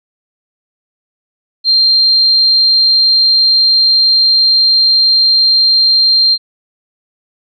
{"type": "tone", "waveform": "sine", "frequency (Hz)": 4177, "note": "C8", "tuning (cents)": -4, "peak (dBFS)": -6, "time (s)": [1.64, 6.38], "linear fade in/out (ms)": 50, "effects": []}